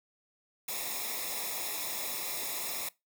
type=noise with comb filter; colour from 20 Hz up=white; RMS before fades=-36 dBFS; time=0.68-2.89 s; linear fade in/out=5 ms; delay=0.66 ms; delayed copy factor=-0.8; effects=noise-tail reverb RT60 0.2 s tail -21 dB re dry